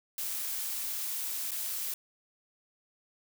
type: noise with dropouts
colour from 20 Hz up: blue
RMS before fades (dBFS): -35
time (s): 0.18-1.94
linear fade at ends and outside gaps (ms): 2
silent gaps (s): 1.509-1.516
effects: none